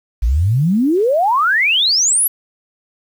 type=exponential sweep; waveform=sine; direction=up; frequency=51.6 to 11960 Hz; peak=-11 dBFS; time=0.22-2.28 s; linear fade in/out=10 ms; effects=7-bit